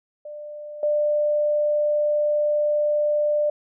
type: tone with level steps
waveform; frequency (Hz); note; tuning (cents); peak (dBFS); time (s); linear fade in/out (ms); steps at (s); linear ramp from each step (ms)
sine; 595; D5; +22; -33 / -18; 0.25-3.5; 5; 0.83; 2
effects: none